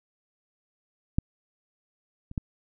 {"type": "clicks", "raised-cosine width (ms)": 5, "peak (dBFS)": [-10, -28, -16], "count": 3, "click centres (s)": [1.185, 2.314, 2.378], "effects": []}